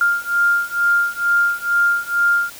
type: beating tone pair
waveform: sine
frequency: 1400 / 1402.2 Hz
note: F6 / F6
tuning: +4 / +7 cents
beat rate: 2.2 Hz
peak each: -18 / -17 dBFS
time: 0.01-2.5 s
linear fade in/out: 2 ms
effects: white hiss -38 dBFS RMS until 2.59 s